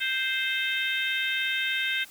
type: harmonic tone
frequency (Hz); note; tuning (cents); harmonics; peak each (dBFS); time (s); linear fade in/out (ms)
523.3; C5; 0; 3 / 4 / 5 / 6 / 7; -30 / -31 / -32 / -33 / -33; 0-2.05; 20
effects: white hiss -50 dBFS RMS until 2.1 s